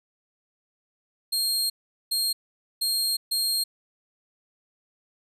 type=tone bursts at uneven times; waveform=sawtooth; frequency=4223 Hz; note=C8; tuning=15 cents sharp; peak=-20 dBFS; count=4; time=1.32-1.7 / 2.11-2.33 / 2.81-3.17 / 3.31-3.64 s; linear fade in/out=10 ms; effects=resampled to 32000 Hz